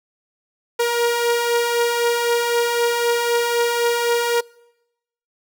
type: beating tone pair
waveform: sawtooth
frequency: 470 / 473.9 Hz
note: A#4 / A#4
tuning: +14 / +28 cents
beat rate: 3.9 Hz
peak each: -21 / -14 dBFS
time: 0.79-4.41 s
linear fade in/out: 10 ms
effects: noise-tail reverb RT60 0.9 s tail -25 dB re dry